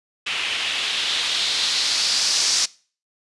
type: noise with low-pass filter sweep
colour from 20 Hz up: blue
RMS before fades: -22 dBFS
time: 0.26-2.66 s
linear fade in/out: 10 ms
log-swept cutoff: 2700 to 5600 Hz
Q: 2.6
effects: noise-tail reverb RT60 0.4 s tail -22 dB re dry + resampled to 24000 Hz